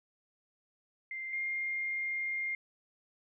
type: tone pair in turn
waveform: sine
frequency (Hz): 2093 / 2117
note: C7 / C7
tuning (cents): 0 / +20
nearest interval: unison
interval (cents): 20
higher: second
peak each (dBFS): -37 / -32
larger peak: second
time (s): 1.11-1.33 / 1.33-2.55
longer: second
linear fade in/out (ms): 2
effects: none